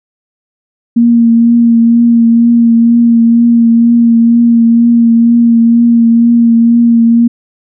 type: tone with vibrato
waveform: sine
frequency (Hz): 233.1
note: A#3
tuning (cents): 0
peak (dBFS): -3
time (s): 0.96-7.28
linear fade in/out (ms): 10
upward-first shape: triangle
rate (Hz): 2.1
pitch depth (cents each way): 25
effects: none